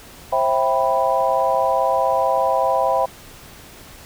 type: chord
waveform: sine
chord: C major seventh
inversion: none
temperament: equal with one note detuned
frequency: 530.6 / 659.3 / 784 / 987.8 Hz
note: C5 / E5 / G5 / B5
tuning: +24 / 0 / 0 / 0 cents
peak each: -21 dBFS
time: 0.32-3.06 s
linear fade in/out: 10 ms
effects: pink hiss -42 dBFS RMS until 4.05 s